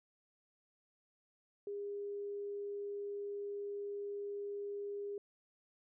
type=tone; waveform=sine; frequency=405.8 Hz; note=G#4; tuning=40 cents flat; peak=-39 dBFS; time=1.67-5.18 s; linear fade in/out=2 ms; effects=none